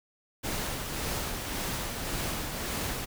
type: noise with tremolo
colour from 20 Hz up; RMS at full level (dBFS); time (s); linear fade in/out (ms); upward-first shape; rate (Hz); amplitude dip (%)
pink; -32; 0.43-3.06; 20; sine; 1.8; 35
effects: none